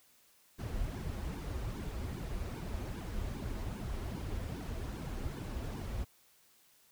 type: noise with flanger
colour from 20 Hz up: brown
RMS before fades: -39 dBFS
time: 0.58-6.05 s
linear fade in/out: 20 ms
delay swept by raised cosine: 1.5 to 7 ms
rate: 2.5 Hz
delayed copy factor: -0.85
effects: white hiss -66 dBFS RMS until 6.91 s